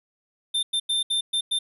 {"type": "tone bursts at uneven times", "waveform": "square", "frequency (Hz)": 3583, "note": "A7", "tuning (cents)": 31, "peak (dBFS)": -22, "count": 6, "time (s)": [[0.54, 0.63], [0.73, 0.8], [0.89, 1.03], [1.1, 1.21], [1.33, 1.41], [1.51, 1.59]], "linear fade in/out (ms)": 10, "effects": ["resampled to 32000 Hz"]}